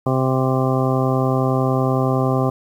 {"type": "harmonic tone", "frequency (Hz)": 130.81, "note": "C3", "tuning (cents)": 0, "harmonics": [1, 2, 3, 4, 5, 6, 8, 9], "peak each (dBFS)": [-19, -22, -24, -25, -26, -27, -28, -29], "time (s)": [0.06, 2.5], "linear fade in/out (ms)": 5, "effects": ["8-bit"]}